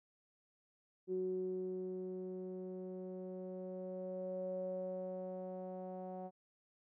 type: tone with low-pass filter sweep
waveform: sawtooth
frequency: 185 Hz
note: F#3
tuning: in tune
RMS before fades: -43 dBFS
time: 1.07-6.31 s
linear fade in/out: 50 ms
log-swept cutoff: 370 to 680 Hz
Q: 9.5
effects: none